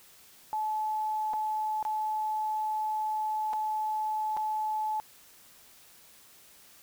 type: tone with dropouts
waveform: sine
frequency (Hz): 862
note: A5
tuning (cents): -36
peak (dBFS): -28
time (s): 0.53-5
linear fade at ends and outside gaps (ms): 0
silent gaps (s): 1.334-1.338 / 1.827-1.851 / 3.531-3.535 / 4.367-4.372
effects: white hiss -56 dBFS RMS until 6.82 s